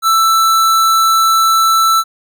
square tone, 1325 Hz, E6, 9 cents sharp, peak -9 dBFS, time 0.02-2.04 s, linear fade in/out 50 ms, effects none

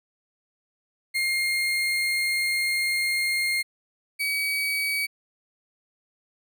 35% pulse tone pair in turn, 2126 / 2271 Hz, C7 / C#7, +27 / +41 cents, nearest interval minor second, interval 114 cents, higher second, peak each -21 / -22 dBFS, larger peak first, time 1.14-3.63 / 4.19-5.07 s, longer first, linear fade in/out 20 ms, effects none

